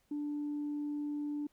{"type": "tone", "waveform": "sine", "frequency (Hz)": 293.7, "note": "D4", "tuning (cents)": 0, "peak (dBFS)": -33, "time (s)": [0.11, 1.47], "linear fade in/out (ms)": 5, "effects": ["tanh soft clip ceiling -31 dBFS", "pink hiss -74 dBFS RMS until 1.52 s"]}